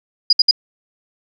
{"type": "tone bursts", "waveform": "sine", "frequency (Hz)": 4897, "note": "D#8", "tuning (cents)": -28, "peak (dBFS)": -7, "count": 3, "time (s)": [0.3, 0.511], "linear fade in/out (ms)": 5, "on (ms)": 29, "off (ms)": 62, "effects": []}